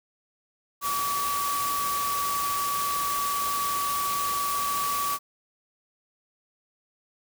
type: tone in noise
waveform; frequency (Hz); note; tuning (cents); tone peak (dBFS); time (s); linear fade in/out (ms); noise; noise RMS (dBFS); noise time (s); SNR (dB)
sine; 1142; D6; -49; -26; 0.81-5.19; 50; white; -32; 0.81-5.19; +3
effects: none